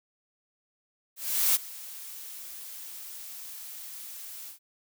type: noise with ADSR envelope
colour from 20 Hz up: blue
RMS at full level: -22 dBFS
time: 1.16-4.59 s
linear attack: 390 ms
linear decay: 23 ms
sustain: -20 dB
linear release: 110 ms
effects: none